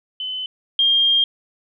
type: tone pair in turn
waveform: sine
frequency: 3032 / 3212 Hz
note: F#7 / G7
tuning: +42 / +41 cents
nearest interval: minor second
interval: 99 cents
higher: second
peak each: -24 / -13 dBFS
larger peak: second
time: 0.2-0.46 / 0.79-1.24 s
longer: second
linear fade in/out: 2 ms
effects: none